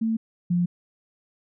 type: tone pair in turn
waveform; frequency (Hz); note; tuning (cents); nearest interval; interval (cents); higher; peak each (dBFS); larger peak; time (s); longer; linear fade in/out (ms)
sine; 223.9 / 175.52; A3 / F3; +30 / +9; major third; 421; first; -21 / -19; second; 0.01-0.17 / 0.5-0.66; neither; 10
effects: none